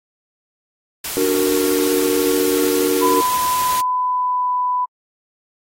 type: noise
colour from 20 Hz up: white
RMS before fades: -25 dBFS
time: 1.04-3.81 s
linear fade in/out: 5 ms
type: chord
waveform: triangle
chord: D augmented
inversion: none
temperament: equal with one note detuned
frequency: 293.7 / 370 / 463.5 Hz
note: D4 / F#4 / A#4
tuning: 0 / 0 / -10 cents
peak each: -19 / -18 / -18 dBFS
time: 1.17-3.21 s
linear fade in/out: 0 ms
type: tone with pitch glide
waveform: sine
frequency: 1003 to 995.5 Hz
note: B5 to B5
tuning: +26 to +14 cents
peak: -16 dBFS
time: 3.01-4.86 s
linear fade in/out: 20 ms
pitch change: -12 cents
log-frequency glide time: 3.85-4.5 s
effects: AAC 48 kbps